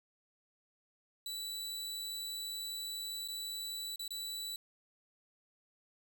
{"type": "tone with dropouts", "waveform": "sawtooth", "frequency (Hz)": 3951, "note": "B7", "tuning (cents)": 0, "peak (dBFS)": -36, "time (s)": [1.26, 4.56], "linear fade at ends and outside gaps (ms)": 2, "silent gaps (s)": [[3.277, 3.284], [3.959, 3.994], [4.079, 4.106]], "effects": ["13-bit"]}